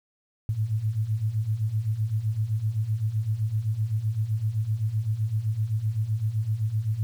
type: beating tone pair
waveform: sine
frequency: 103.83 / 111.63 Hz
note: G#2 / A2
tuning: 0 / +25 cents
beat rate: 7.8 Hz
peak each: -29 / -25 dBFS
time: 0.49-7.03 s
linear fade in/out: 0 ms
effects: 9-bit